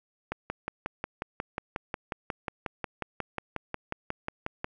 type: click train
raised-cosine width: 0.5 ms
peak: -16 dBFS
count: 25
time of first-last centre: 0.32-4.644 s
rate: 5.55 Hz
effects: none